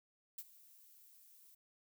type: noise with ADSR envelope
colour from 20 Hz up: violet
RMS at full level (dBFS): -44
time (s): 0.38-1.55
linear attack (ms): 6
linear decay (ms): 45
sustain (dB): -19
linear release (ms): 7
effects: none